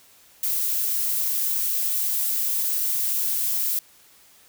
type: noise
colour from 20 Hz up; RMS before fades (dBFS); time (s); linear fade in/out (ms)
violet; -24; 0.43-3.79; 2
effects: white hiss -54 dBFS RMS until 4.48 s